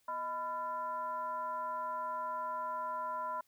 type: tone with frequency modulation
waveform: sine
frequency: 1000 Hz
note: B5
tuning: 21 cents sharp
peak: -35 dBFS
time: 0.08-3.41 s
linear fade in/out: 5 ms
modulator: 375 Hz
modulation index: 0.72
effects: white hiss -73 dBFS RMS until 3.47 s

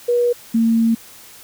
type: tone pair in turn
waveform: sine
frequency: 482.4 / 227.7 Hz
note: B4 / A#3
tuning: -41 / -40 cents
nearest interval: octave + minor second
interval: 1299 cents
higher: first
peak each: -13 / -12 dBFS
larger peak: second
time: 0.08-0.33 / 0.54-0.95 s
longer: second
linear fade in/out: 10 ms
effects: white hiss -42 dBFS RMS until 1.43 s

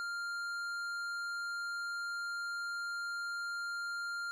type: tone with tanh clipping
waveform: triangle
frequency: 1396.9 Hz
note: F6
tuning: in tune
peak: -38 dBFS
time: 0-4.31 s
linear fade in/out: 0 ms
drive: 15 dB
effects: none

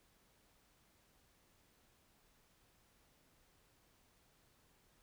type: silence
effects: pink hiss -72 dBFS RMS until 5.02 s

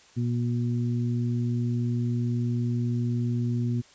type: harmonic tone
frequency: 120 Hz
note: B2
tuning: 49 cents flat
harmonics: 1 / 2 / 3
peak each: -25 / -29 / -40 dBFS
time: 0.16-3.82 s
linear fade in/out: 20 ms
effects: white hiss -55 dBFS RMS until 3.94 s + resampled to 16000 Hz

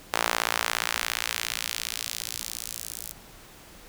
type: tone with high-pass filter sweep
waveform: sawtooth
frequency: 57.2 Hz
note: A#1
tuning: 32 cents flat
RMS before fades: -31 dBFS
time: 0.13-3.12 s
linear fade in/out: 0 ms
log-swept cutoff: 820 to 8800 Hz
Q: 0.82
effects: pink hiss -49 dBFS RMS until 3.88 s

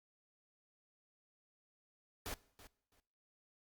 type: noise with echo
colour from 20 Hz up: pink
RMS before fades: -43 dBFS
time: 2.26-2.34 s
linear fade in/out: 0 ms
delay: 330 ms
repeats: 2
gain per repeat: -15 dB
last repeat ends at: 3 s
effects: noise-tail reverb RT60 0.7 s tail -21 dB re dry + Opus 48 kbps

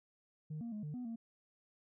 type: tone with pitch steps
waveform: sine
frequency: 153.8 / 233.5 / 211 / 149.7 / 247.7 / 229.1 Hz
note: D#3 / A#3 / G#3 / D3 / B3 / A#3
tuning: -20 / +3 / +28 / +33 / +5 / -30 cents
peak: -38 dBFS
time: 0.5-1.16 s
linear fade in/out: 10 ms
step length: 110 ms
effects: tanh soft clip ceiling -38 dBFS

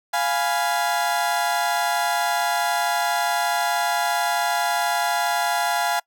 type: chord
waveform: 30% pulse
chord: F diminished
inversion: none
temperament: equal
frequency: 698.5 / 830.6 / 987.8 Hz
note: F5 / Ab5 / Cb6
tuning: 0 / 0 / 0 cents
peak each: -21 / -21 / -26 dBFS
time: 0.13-6 s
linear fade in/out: 10 ms
effects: noise-tail reverb RT60 0.1 s tail -25 dB re dry

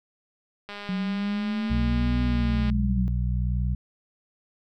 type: click train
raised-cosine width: 0.3 ms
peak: -22 dBFS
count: 411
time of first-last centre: 0.69-2.7 s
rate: 204 Hz
type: linear two-way sweep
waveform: sine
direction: up then down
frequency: 185 to 246.9 to 185 Hz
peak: -25 dBFS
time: 0.89-3.08 s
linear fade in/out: 0 ms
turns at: 2.22 s
type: harmonic tone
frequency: 61 Hz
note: B1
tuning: 21 cents flat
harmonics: 1 / 2 / 3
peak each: -24 / -28 / -33 dBFS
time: 1.7-3.75 s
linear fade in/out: 5 ms
effects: none

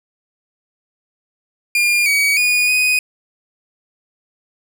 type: tone with pitch steps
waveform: 40% pulse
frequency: 2411 / 2263 / 2457 / 2493 Hz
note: D7 / C#7 / D#7 / D#7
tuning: +45 / +35 / -22 / +3 cents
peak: -12 dBFS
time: 1.75-2.99 s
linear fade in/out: 2 ms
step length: 310 ms
effects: none

